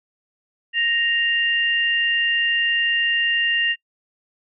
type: tone pair together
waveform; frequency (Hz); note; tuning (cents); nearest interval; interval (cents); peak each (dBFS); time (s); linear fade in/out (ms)
sine; 1864.7 / 2794; A#6 / F7; 0 / 0; perfect fifth; 700; -20; 0.73-3.76; 50
effects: noise-tail reverb RT60 0.1 s tail -26 dB re dry